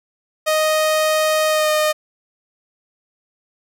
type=tone with pitch glide; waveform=sawtooth; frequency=622.3 to 613.4 Hz; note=D#5 to D#5; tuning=0 to -25 cents; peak=-11 dBFS; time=0.46-1.93 s; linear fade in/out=20 ms; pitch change=-25 cents; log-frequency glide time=1.48-1.7 s; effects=none